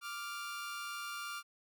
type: tone pair together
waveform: sawtooth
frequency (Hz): 1174.6 / 1396.9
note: D6 / F6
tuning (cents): 0 / 0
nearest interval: minor third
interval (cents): 300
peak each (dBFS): -40 / -39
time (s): 0.01-1.43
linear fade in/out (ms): 50
effects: none